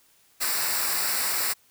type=noise with comb filter; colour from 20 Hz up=white; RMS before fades=-26 dBFS; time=0.4-1.54 s; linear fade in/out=20 ms; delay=0.31 ms; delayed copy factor=-0.7; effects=white hiss -61 dBFS RMS until 1.7 s